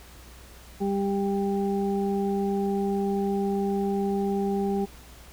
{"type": "harmonic tone", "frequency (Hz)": 198.1, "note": "G3", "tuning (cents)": 18, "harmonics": [1, 2, 4], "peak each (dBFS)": [-26, -27, -33], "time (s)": [0.8, 4.86], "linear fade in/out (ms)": 20, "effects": ["added 60 Hz sine -48 dBFS peak until 5.32 s", "pink hiss -50 dBFS RMS until 5.32 s"]}